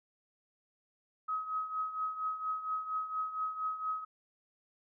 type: tone with tremolo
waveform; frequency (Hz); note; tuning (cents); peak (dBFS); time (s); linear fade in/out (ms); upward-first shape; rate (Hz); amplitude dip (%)
sine; 1271; D#6; +36; -30; 1.28-4.05; 10; triangle; 4.3; 75
effects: none